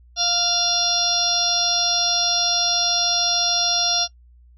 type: harmonic tone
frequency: 698.5 Hz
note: F5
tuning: in tune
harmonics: 1 / 2 / 4 / 5 / 6 / 7 / 8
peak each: -27 / -32 / -31 / -24 / -24 / -30 / -21 dBFS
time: 0.16-4.08 s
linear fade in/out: 50 ms
effects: noise-tail reverb RT60 0.1 s tail -21 dB re dry + added 60 Hz sine -47 dBFS peak until 4.57 s